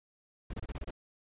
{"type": "noise bursts", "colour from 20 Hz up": "brown", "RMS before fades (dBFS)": -38, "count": 7, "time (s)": [0.5, 0.907], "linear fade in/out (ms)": 5, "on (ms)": 35, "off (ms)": 27, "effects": ["resampled to 8000 Hz"]}